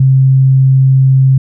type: tone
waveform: sine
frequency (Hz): 133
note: C3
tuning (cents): +29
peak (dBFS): -4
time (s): 0-1.38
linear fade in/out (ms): 5
effects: none